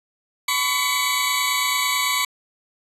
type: tone cluster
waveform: 20% pulse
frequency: 1009 / 1134 / 2239 / 3858 Hz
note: B5 / C#6 / C#7 / B7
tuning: +37 / +39 / +17 / -41 cents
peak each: -20 dBFS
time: 0.48-2.25 s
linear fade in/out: 5 ms
effects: resampled to 32000 Hz